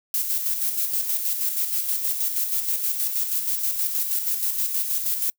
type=noise with tremolo; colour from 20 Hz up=violet; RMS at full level=-23 dBFS; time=0.14-5.3 s; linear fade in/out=0 ms; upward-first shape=square; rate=6.3 Hz; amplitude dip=45%; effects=noise-tail reverb RT60 0.1 s tail -26 dB re dry